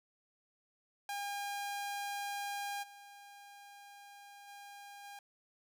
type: tone with level steps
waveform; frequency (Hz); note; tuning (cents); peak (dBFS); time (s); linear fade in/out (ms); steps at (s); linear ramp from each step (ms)
sawtooth; 808; G#5; -48; -34 / -49 / -46 / -44; 1.09-5.19; 2; 2.82 / 4.47 / 5.03; 20
effects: none